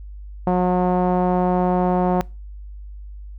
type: tone with low-pass filter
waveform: sawtooth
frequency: 180.8 Hz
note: F#3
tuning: 40 cents flat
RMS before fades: -18 dBFS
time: 0.47-2.21 s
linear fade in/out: 0 ms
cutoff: 810 Hz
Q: 2.7
effects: noise-tail reverb RT60 0.3 s tail -25 dB re dry + added 50 Hz sine -33 dBFS peak until 3.38 s